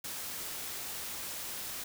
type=noise; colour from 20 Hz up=white; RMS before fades=-40 dBFS; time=0.04-1.84 s; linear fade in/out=5 ms; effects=none